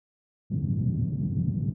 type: band-pass noise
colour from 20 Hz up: white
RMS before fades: -27 dBFS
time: 0.5-1.74 s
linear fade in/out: 20 ms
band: 100 to 180 Hz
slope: 24 dB/octave
effects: none